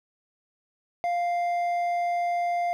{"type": "tone with hard clipping", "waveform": "sine", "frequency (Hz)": 698.5, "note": "F5", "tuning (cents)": 0, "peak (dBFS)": -25, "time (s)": [1.04, 2.73], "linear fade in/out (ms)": 0, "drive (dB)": 5, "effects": []}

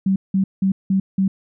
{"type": "tone bursts", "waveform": "sine", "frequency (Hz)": 192.3, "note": "G3", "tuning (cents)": -33, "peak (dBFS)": -14, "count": 5, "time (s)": [0.06, 1.28], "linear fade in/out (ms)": 5, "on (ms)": 100, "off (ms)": 180, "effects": []}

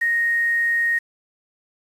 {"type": "tone with quantisation", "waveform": "sine", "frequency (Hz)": 1864.7, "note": "A#6", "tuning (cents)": 0, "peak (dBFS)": -17, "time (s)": [0.01, 0.99], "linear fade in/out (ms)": 10, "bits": 7, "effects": ["resampled to 32000 Hz"]}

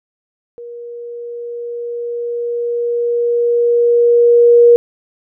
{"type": "tone with level ramp", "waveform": "sine", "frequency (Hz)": 475.1, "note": "A#4", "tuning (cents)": 33, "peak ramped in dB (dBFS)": [-28, -3], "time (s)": [0.58, 4.76], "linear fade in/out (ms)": 0, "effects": []}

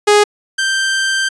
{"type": "tone pair in turn", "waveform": "sawtooth", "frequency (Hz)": [415.3, 1568], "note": ["G#4", "G6"], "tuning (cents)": [0, 0], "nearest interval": "octave + major seventh", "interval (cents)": 2300, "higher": "second", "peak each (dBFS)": [-3, -10], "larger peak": "first", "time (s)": [[0.07, 0.24], [0.58, 1.29]], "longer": "second", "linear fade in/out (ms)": 10, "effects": ["resampled to 22050 Hz"]}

